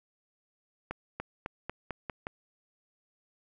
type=accelerating click train; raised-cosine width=0.5 ms; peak=-20 dBFS; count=7; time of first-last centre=0.91-2.269 s; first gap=290 ms; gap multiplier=0.9; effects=none